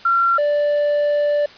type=tone pair in turn; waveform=sine / triangle; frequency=1368 / 586.2 Hz; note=F6 / D5; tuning=-36 / -3 cents; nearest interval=octave + minor third; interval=1467 cents; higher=first; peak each=-13 dBFS; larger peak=neither; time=0.05-0.38 / 0.38-1.46 s; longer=second; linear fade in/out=5 ms; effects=white hiss -42 dBFS RMS until 1.57 s + resampled to 11025 Hz